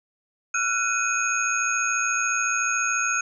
sine tone cluster, 1359 / 1473 / 2503 / 6560 Hz, F6 / F#6 / D#7 / G#8, -48 / -8 / +10 / -22 cents, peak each -27 dBFS, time 0.54-3.21 s, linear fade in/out 5 ms, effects none

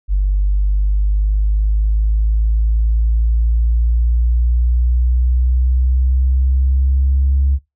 sine exponential sweep, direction up, 48.37 to 68.7 Hz, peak -10 dBFS, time 0.08-7.59 s, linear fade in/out 50 ms, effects noise-tail reverb RT60 0.2 s tail -20 dB re dry + tanh soft clip ceiling -7 dBFS

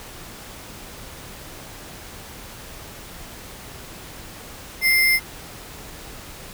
sine tone with sample-and-hold, 2093 Hz, C7, in tune, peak -14 dBFS, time 4.81-5.2 s, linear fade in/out 50 ms, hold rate 7350 Hz, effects pink hiss -39 dBFS RMS until 6.53 s

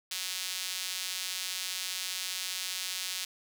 sawtooth tone with high-pass filter, 185 Hz, F#3, in tune, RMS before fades -36 dBFS, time 0.11-3.25 s, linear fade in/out 5 ms, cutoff 3600 Hz, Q 1.1, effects none

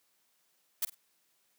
blue noise with echo, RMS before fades -30 dBFS, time 0.82-0.85 s, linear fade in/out 5 ms, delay 49 ms, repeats 2, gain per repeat -14 dB, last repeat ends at 0.948 s, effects white hiss -73 dBFS RMS until 1.58 s + high-pass 150 Hz 12 dB/octave

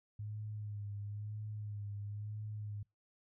sine tone with vibrato, 104.3 Hz, G#2, 8 cents sharp, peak -40 dBFS, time 0.19-2.83 s, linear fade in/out 5 ms, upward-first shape sine, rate 1 Hz, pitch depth 40 cents each way, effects noise-tail reverb RT60 0.2 s tail -26 dB re dry

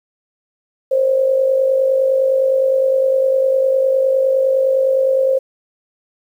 sine tone with amplitude modulation, 530 Hz, C5, 22 cents sharp, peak -9 dBFS, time 0.91-5.39 s, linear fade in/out 10 ms, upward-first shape sine, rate 49.8 Hz, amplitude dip 55%, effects 8-bit

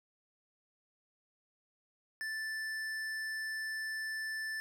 sine tone with tanh clipping, 1760 Hz, A6, in tune, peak -38 dBFS, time 2.21-4.6 s, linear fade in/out 0 ms, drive 14 dB, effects none

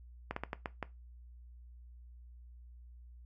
slowing click train, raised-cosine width 0.5 ms, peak -21 dBFS, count 6, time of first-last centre 0.31-0.827 s, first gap 54 ms, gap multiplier 1.33, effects noise-tail reverb RT60 0.2 s tail -17 dB re dry + added 60 Hz sine -51 dBFS peak until 3.25 s

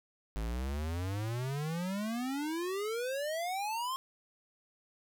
square exponential sweep, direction up, 51.91 to 1076 Hz, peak -34 dBFS, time 0.36-3.96 s, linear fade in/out 0 ms, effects none

